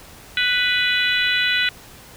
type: harmonic tone with a mistuned harmonic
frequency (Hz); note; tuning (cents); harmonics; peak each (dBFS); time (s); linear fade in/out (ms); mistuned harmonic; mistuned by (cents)
494.7; B4; +3; 3 / 4 / 5 / 6 / 7 / 8; -22 / -23 / -24 / -25 / -25 / -26; 0.37-1.69; 2; 7; -27
effects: pink hiss -43 dBFS RMS until 2.16 s